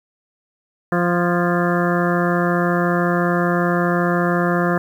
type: harmonic tone with a mistuned harmonic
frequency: 174.61 Hz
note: F3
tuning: in tune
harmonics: 1 / 2 / 3 / 4 / 6 / 7 / 8 / 9 / 10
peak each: -19 / -22 / -24 / -25 / -27 / -27 / -28 / -29 / -29 dBFS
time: 0.92-4.78 s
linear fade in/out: 2 ms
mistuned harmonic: 9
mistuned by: +56 cents
effects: 8-bit